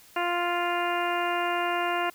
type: harmonic tone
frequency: 349.2 Hz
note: F4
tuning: in tune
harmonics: 1 / 2 / 3 / 4 / 5 / 6 / 7 / 8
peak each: -32 / -29 / -31 / -33 / -36 / -38 / -39 / -36 dBFS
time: 0.16-2.1 s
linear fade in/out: 5 ms
effects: white hiss -54 dBFS RMS until 2.14 s